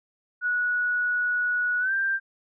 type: tone with pitch glide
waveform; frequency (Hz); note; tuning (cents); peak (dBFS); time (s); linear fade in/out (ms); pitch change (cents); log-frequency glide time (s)
sine; 1465 to 1579.2; F#6 to G6; -18 to +12; -22; 0.41-2.2; 50; +130; 1.8-1.92
effects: none